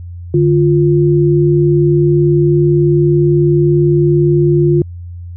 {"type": "tone pair together", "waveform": "sine", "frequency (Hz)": [147, 349.6], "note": ["D3", "F4"], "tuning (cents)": [2, 2], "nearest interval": "octave + minor third", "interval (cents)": 1500, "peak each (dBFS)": -10, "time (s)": [0.34, 4.82], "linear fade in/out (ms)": 2, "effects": ["added 87 Hz sine -25 dBFS peak until 5.36 s"]}